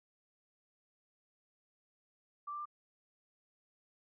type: tone with pitch steps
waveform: sine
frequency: 1170 / 1180.2 / 1190.5 Hz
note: D6 / D6 / D6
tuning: -7 / +8 / +23 cents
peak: -39 dBFS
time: 2.47-2.656 s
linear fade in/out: 10 ms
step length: 62 ms
effects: none